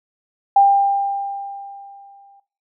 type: tone with exponential decay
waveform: sine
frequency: 796 Hz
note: G5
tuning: 26 cents sharp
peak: -7 dBFS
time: 0.56-2.4 s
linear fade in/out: 5 ms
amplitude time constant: 400 ms
effects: noise-tail reverb RT60 0.4 s tail -18 dB re dry